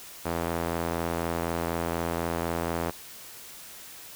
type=tone with band-pass filter; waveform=sawtooth; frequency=84.1 Hz; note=E2; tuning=35 cents sharp; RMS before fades=-30 dBFS; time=0.25-2.91 s; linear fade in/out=10 ms; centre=730 Hz; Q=0.68; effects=white hiss -45 dBFS RMS until 4.15 s